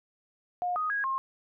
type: tone with pitch steps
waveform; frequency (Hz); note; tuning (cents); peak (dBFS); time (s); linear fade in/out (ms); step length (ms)
sine; 715 / 1247 / 1648 / 1068; F5 / D#6 / G#6 / C6; +41 / +3 / -14 / +35; -27; 0.62-1.18; 0; 140
effects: none